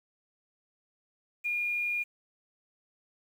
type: tone with quantisation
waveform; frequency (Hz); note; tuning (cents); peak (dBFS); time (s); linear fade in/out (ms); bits
sine; 2424; D#7; -46; -28; 1.44-2.04; 20; 9
effects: none